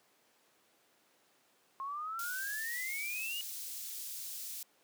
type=exponential sweep; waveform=sine; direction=up; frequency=1069 to 2913 Hz; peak=-37 dBFS; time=1.8-3.41 s; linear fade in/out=0 ms
type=high-pass noise; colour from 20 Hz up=white; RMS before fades=-43 dBFS; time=2.19-4.63 s; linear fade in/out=2 ms; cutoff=4400 Hz; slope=12 dB/octave
effects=pink hiss -69 dBFS RMS until 4.83 s + high-pass 300 Hz 12 dB/octave